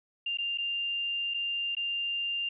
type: tone with dropouts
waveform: sine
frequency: 2794 Hz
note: F7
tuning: in tune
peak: -29 dBFS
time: 0.26-2.49 s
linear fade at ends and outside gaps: 5 ms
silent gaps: 0.373-0.385 / 0.576-0.583 / 1.339-1.343 / 1.751-1.767 s
effects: none